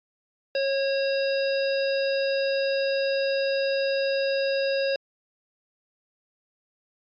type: harmonic tone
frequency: 546 Hz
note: C#5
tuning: 26 cents flat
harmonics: 1 / 3 / 5 / 7 / 9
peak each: -23 / -34 / -34 / -38 / -35 dBFS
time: 0.55-4.96 s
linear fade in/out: 2 ms
effects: AAC 48 kbps